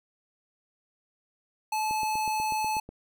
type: tone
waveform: square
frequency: 864 Hz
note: A5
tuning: 32 cents flat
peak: -27 dBFS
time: 1.72-2.8 s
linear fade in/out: 5 ms
type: click train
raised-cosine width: 2 ms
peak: -28 dBFS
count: 9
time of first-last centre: 1.91-2.89 s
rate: 8.16 Hz
effects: none